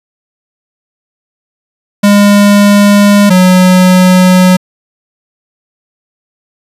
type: tone pair in turn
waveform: square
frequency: 203.6 / 183.54 Hz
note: G#3 / F#3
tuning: -34 / -14 cents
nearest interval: major second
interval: 180 cents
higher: first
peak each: -3 dBFS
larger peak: neither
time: 2.03-3.3 / 3.3-4.57 s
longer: neither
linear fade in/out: 10 ms
effects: resampled to 32000 Hz